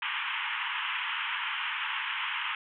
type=band-pass noise; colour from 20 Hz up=white; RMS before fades=-33 dBFS; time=0.02-2.55 s; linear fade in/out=2 ms; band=870 to 3200 Hz; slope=96 dB/octave; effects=none